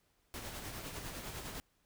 pink noise with tremolo, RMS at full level -43 dBFS, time 0.34-1.6 s, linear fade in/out 0 ms, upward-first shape sine, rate 9.9 Hz, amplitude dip 40%, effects pink hiss -75 dBFS RMS until 1.85 s

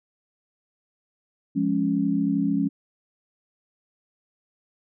sine chord, Db major, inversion first, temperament equal, 174.61 / 207.7 / 277.2 Hz, F3 / Ab3 / Db4, 0 / 0 / 0 cents, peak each -27 / -25 / -23 dBFS, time 1.55-2.69 s, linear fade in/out 20 ms, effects none

